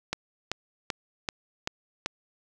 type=click train; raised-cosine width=0.2 ms; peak=-11 dBFS; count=6; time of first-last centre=0.13-2.061 s; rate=2.59 Hz; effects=none